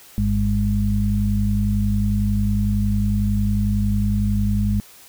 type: harmonic tone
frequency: 51 Hz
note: G#1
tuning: 31 cents flat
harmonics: 1 / 2 / 4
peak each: -21 / -21 / -21 dBFS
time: 0.18-4.8 s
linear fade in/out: 0 ms
effects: white hiss -46 dBFS RMS until 5.08 s